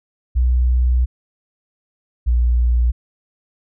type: tone pair in turn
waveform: sine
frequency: 61.9 / 59.79 Hz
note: B1 / A#1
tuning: +5 / +45 cents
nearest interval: minor second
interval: 60 cents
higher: first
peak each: -12 dBFS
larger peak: neither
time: 0.35-1.06 / 2.26-2.92 s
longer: first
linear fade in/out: 20 ms
effects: none